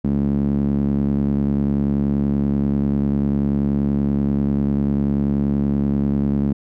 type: tone with band-pass filter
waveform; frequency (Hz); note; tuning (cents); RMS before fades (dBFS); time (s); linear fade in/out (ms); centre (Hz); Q
sawtooth; 70.3; C#2; +25; -19; 0.04-6.53; 5; 220; 2.9
effects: none